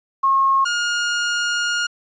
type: tone pair in turn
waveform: sine / sawtooth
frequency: 1083 / 1424.4 Hz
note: C#6 / F6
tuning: -41 / +34 cents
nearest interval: perfect fourth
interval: 475 cents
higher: second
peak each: -13 / -15 dBFS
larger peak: first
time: 0.23-0.65 / 0.65-1.87 s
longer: second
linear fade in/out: 10 ms
effects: resampled to 16000 Hz + 9-bit